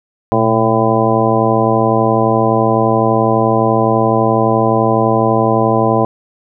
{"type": "harmonic tone with a mistuned harmonic", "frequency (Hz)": 111.8, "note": "A2", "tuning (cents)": 28, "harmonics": [1, 2, 3, 4, 5, 6, 7, 9], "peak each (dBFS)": [-18, -18, -18, -18, -18, -18, -18, -18], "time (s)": [0.32, 6.05], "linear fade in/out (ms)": 0, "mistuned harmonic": 1, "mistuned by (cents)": 110, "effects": []}